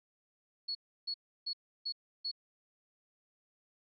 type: tone bursts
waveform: sine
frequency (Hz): 4371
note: C#8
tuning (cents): -25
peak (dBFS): -34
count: 5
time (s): 0.68-2.315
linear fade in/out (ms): 10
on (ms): 71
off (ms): 320
effects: none